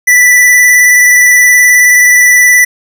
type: tone with vibrato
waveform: square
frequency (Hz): 1975.5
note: B6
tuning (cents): 0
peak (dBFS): -3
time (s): 0.07-2.65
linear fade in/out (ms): 10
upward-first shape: sine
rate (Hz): 19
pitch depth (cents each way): 18
effects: none